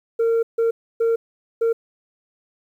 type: tone bursts at uneven times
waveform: sine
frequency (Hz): 458.4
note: A#4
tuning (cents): -29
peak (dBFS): -13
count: 4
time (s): 0.19-0.43 / 0.58-0.71 / 1-1.16 / 1.61-1.73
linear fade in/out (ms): 10
effects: tanh soft clip ceiling -15 dBFS + 9-bit